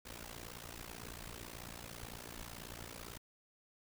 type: noise with amplitude modulation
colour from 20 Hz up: pink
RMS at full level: -45 dBFS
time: 0.05-3.18 s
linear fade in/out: 10 ms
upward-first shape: sine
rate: 58.1 Hz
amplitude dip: 90%
effects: none